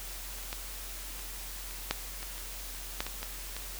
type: clicks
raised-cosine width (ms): 0.2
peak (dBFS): -28 / -18 / -28 / -26 / -10 / -23 / -28 / -13 / -19 / -19 / -21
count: 11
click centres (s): 0.385 / 0.529 / 1.193 / 1.71 / 1.91 / 2.229 / 2.38 / 3.005 / 3.066 / 3.23 / 3.566
effects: added 44 Hz sine -43 dBFS peak until 3.79 s + white hiss -43 dBFS RMS until 3.79 s